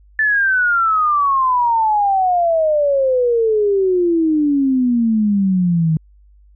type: exponential sweep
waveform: sine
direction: down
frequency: 1763 to 155.56 Hz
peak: -12 dBFS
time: 0.19-5.97 s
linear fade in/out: 2 ms
effects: added 50 Hz sine -45 dBFS peak until 6.55 s